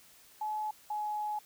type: tone pair in turn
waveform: sine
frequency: 854 / 843.2 Hz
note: G#5 / G#5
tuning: +48 / +26 cents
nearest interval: unison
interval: 22 cents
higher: first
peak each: -32 / -32 dBFS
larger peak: neither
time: 0.41-0.71 / 0.9-1.39 s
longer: second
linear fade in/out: 5 ms
effects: white hiss -59 dBFS RMS until 1.45 s